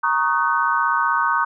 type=chord; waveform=sine; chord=D# minor seventh; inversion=second; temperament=equal with one note detuned; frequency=932.3 / 1108.7 / 1244.5 / 1510.2 Hz; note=A#5 / C#6 / D#6 / F#6; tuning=0 / 0 / 0 / +35 cents; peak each=-22 dBFS; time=0.03-1.45 s; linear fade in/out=10 ms; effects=none